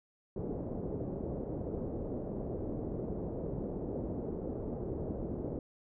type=low-pass noise; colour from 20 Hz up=white; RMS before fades=-38 dBFS; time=0.36-5.59 s; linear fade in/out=2 ms; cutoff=490 Hz; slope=24 dB/octave; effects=none